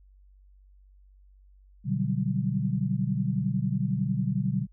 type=chord; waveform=sine; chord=G major seventh; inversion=first; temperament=equal; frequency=123.47 / 146.83 / 185 / 196 Hz; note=B2 / D3 / F#3 / G3; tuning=0 / 0 / 0 / 0 cents; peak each=-30 dBFS; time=1.84-4.67 s; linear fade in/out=50 ms; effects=added 48 Hz sine -53 dBFS peak until 4.72 s